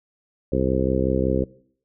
harmonic tone, 65.41 Hz, C2, in tune, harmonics 1 / 2 / 3 / 4 / 5 / 6 / 7 / 8, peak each -27 / -27 / -27 / -27 / -27 / -27 / -27 / -27 dBFS, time 0.52-1.44 s, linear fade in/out 5 ms, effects noise-tail reverb RT60 0.6 s tail -21 dB re dry

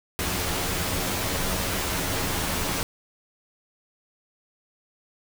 pink noise with comb filter, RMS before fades -27 dBFS, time 0.19-2.83 s, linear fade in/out 0 ms, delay 11 ms, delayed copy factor +0.6, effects none

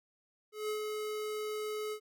square tone with ADSR envelope, 426.4 Hz, G#4, 46 cents sharp, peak -33 dBFS, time 0.52-2 s, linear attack 170 ms, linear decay 98 ms, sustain -3 dB, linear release 77 ms, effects none

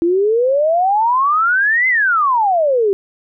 sine exponential two-way sweep, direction up then down, 329.6 to 2089 to 380.8 Hz, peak -11 dBFS, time 0.02-2.93 s, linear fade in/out 0 ms, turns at 1.88 s, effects none

